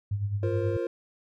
sine tone with tremolo, 101.5 Hz, G#2, 39 cents flat, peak -24 dBFS, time 0.11-0.77 s, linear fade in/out 5 ms, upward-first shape sine, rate 9.4 Hz, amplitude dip 60%
triangle chord, F suspended fourth, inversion none, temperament equal with one note detuned, 349.2 / 466.2 / 529 Hz, F4 / Bb4 / C5, 0 / 0 / +19 cents, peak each -29 / -30 / -31 dBFS, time 0.43-0.87 s, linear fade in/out 2 ms
effects none

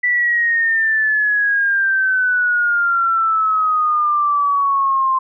sine exponential sweep, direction down, 1975.5 to 1046.5 Hz, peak -13 dBFS, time 0.03-5.19 s, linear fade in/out 10 ms, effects none

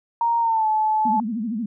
sine tone with pitch glide, 932.3 to 864.9 Hz, A#5 to A5, 0 to -30 cents, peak -17 dBFS, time 0.21-1.2 s, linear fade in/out 2 ms, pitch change -130 cents, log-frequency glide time 0.4-0.67 s
sine tone with vibrato, 224 Hz, A3, 31 cents sharp, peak -23 dBFS, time 1.05-1.66 s, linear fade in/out 5 ms, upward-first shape sine, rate 13 Hz, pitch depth 160 cents each way
effects none

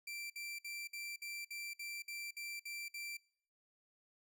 sawtooth tone bursts, 2349 Hz, D7, in tune, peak -40 dBFS, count 11, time 0.07-3.17 s, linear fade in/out 5 ms, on 230 ms, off 57 ms, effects noise-tail reverb RT60 0.6 s tail -23 dB re dry

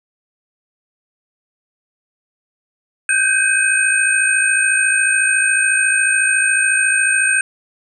sine tone cluster, 1534 / 1588 / 2527 / 8550 Hz, G6 / G6 / D#7 / C9, -38 / +22 / +26 / +36 cents, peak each -18 dBFS, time 3.09-7.41 s, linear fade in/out 2 ms, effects none

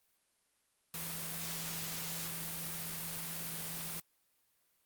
sine tone in noise, 164.81 Hz, E3, in tune, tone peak -47 dBFS, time 0.94-4 s, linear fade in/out 2 ms, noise white, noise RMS -41 dBFS, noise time 0.94-4 s, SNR -9 dB, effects white hiss -75 dBFS RMS until 4.85 s + Opus 32 kbps

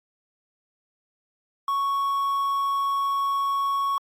triangle tone with quantisation, 1108.7 Hz, C#6, in tune, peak -20 dBFS, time 1.68-3.98 s, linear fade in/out 2 ms, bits 8, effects AAC 48 kbps

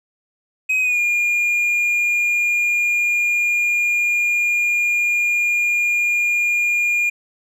triangle tone with pitch glide, 2526 to 2419 Hz, D#7 to D#7, +26 to -49 cents, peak -14 dBFS, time 0.69-7.1 s, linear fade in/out 10 ms, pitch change -75 cents, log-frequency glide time 0.81-0.99 s, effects none

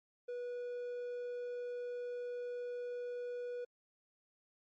triangle tone, 487.9 Hz, B4, 21 cents flat, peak -37 dBFS, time 0.28-3.65 s, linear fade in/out 10 ms, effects MP3 32 kbps

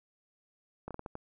slowing click train, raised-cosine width 1 ms, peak -26 dBFS, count 6, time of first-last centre 0.88-1.154 s, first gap 27 ms, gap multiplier 1.36, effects none

